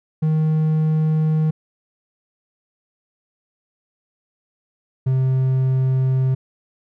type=tone pair in turn; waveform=triangle; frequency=156.4 / 130.95 Hz; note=D#3 / C3; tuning=+9 / +2 cents; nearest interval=minor third; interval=307 cents; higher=first; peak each=-13 dBFS; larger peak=neither; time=0.22-1.51 / 5.06-6.35 s; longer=neither; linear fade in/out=10 ms; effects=none